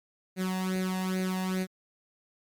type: tone with flanger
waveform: sawtooth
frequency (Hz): 186.4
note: F#3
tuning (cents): +13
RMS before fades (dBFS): -30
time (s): 0.36-1.67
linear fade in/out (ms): 50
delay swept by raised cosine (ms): 0.46 to 1.13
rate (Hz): 2.4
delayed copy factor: +0.75
effects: MP3 96 kbps